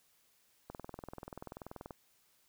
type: click train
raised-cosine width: 1 ms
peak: -30 dBFS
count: 26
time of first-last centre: 0.7-1.908 s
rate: 20.7 Hz
effects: white hiss -71 dBFS RMS until 2.48 s